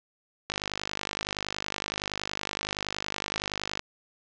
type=click train; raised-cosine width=0.2 ms; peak=-12 dBFS; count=168; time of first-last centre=0.5-3.794 s; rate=50.7 Hz; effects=low-pass 7000 Hz 12 dB/octave